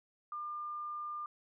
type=tone; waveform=sine; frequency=1200 Hz; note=D6; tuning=37 cents sharp; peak=-38 dBFS; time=0.32-1.26 s; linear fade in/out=2 ms; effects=none